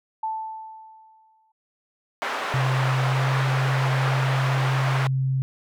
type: tone with exponential decay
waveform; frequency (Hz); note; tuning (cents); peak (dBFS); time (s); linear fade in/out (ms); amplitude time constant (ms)
sine; 880; A5; 0; -23; 0.23-1.52; 5; 280
type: band-pass noise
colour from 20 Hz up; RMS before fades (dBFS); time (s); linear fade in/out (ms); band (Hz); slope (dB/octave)
white; -28; 2.22-5.07; 0; 500 to 1500; 12
type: tone with pitch glide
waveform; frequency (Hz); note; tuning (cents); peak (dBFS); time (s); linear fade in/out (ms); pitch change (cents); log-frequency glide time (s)
sine; 130.81 to 132.56; C3 to C3; 0 to +23; -20; 2.54-5.42; 0; +23; 3.05-3.28
effects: none